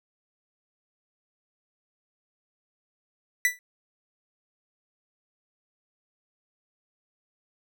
45% pulse tone with exponential decay, 1975.5 Hz, B6, in tune, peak -16 dBFS, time 3.45-3.59 s, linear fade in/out 1 ms, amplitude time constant 29 ms, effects none

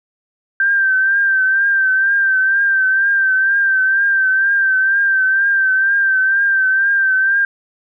sine tone with vibrato, 1568 Hz, G6, in tune, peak -11 dBFS, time 0.6-7.45 s, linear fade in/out 2 ms, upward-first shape triangle, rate 2.1 Hz, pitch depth 51 cents each way, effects none

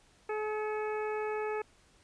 harmonic tone with a mistuned harmonic, 427.1 Hz, G#4, 48 cents sharp, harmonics 1 / 2 / 3 / 4 / 5 / 6, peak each -33 / -39 / -43 / -45 / -47 / -49 dBFS, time 0.29-1.62 s, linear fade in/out 5 ms, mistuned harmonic 5, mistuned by +57 cents, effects pink hiss -64 dBFS RMS until 2.03 s + resampled to 22050 Hz

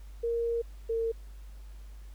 sine tone pair in turn, 466.2 / 455.3 Hz, A#4 / A#4, 0 / -41 cents, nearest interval unison, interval 41 cents, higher first, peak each -27 dBFS, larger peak neither, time 0.23-0.62 / 0.89-1.12 s, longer first, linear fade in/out 10 ms, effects added 50 Hz sine -43 dBFS peak until 2.14 s + pink hiss -62 dBFS RMS until 2.14 s

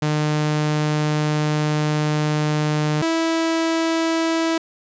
sawtooth tone pair in turn, 151.4 / 327.2 Hz, D#3 / E4, -47 / -13 cents, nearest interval octave + minor second, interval 1334 cents, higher second, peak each -14 dBFS, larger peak neither, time 0.02-3.02 / 3.02-4.58 s, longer first, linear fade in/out 5 ms, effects resampled to 16000 Hz + 9-bit

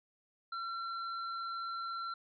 sine tone with hard clipping, 1359 Hz, F6, 48 cents flat, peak -39 dBFS, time 0.52-2.14 s, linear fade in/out 5 ms, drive 14 dB, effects resampled to 11025 Hz

